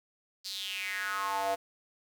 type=tone with high-pass filter sweep; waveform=square; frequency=98 Hz; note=G2; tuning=in tune; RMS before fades=-34 dBFS; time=0.44-1.56 s; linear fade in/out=20 ms; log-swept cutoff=4700 to 610 Hz; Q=5.3; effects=9-bit